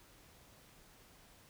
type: silence
effects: pink hiss -62 dBFS RMS until 1.49 s